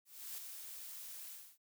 blue noise with ADSR envelope, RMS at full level -44 dBFS, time 0.05-1.58 s, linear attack 330 ms, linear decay 4 ms, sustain -5 dB, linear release 300 ms, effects none

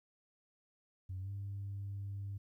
sine tone with pitch glide, 93.4 to 99.53 Hz, F#2 to G2, +17 to +27 cents, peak -38 dBFS, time 1.09-2.38 s, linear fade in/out 10 ms, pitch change +110 cents, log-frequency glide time 1.2-1.3 s, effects tanh soft clip ceiling -36 dBFS + 13-bit

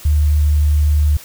sine tone, 74.6 Hz, D2, 28 cents sharp, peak -10 dBFS, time 0.05-1.17 s, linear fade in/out 5 ms, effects white hiss -38 dBFS RMS until 1.24 s

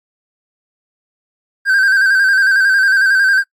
triangle tone with vibrato, 1568 Hz, G6, in tune, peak -7 dBFS, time 1.65-3.44 s, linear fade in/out 50 ms, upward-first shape square, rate 11 Hz, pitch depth 44 cents each way, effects noise-tail reverb RT60 0.1 s tail -26 dB re dry + AAC 64 kbps

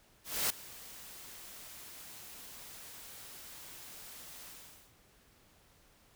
white noise with ADSR envelope, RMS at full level -30 dBFS, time 0.24-4.94 s, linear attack 260 ms, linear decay 5 ms, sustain -20 dB, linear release 470 ms, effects pink hiss -65 dBFS RMS until 6.15 s

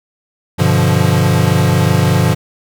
square chord, G dominant seventh, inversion none, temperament equal, 98 / 123.47 / 146.83 / 174.61 Hz, G2 / B2 / D3 / F3, 0 / 0 / 0 / 0 cents, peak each -16 dBFS, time 0.58-2.35 s, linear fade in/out 20 ms, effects none

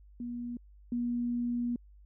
sine tone pair in turn, 240.4 / 240.4 Hz, B3 / B3, -46 / -46 cents, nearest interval unison, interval 0 cents, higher neither, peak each -35 / -29 dBFS, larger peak second, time 0.2-0.57 / 0.92-1.76 s, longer second, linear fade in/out 2 ms, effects added 50 Hz sine -53 dBFS peak until 2.05 s

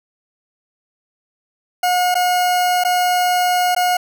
40% pulse tone with dropouts, 721 Hz, F#5, 45 cents flat, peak -13 dBFS, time 1.83-3.97 s, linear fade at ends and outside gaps 5 ms, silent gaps 2.144-2.152 / 2.838-2.848 / 3.749-3.763 s, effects none

